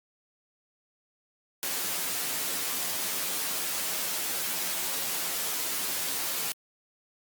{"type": "noise with comb filter", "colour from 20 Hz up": "white", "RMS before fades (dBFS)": -31, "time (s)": [1.63, 6.52], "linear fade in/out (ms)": 0, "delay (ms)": 11, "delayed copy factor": 0.75, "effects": ["high-pass 150 Hz 12 dB/octave", "Opus 48 kbps"]}